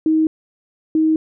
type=tone pair in turn; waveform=sine; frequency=315.7 / 315.7 Hz; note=D#4 / D#4; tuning=+25 / +25 cents; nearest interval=unison; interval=0 cents; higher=neither; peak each=-12 dBFS; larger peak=neither; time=0.06-0.27 / 0.95-1.16 s; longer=neither; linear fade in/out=2 ms; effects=none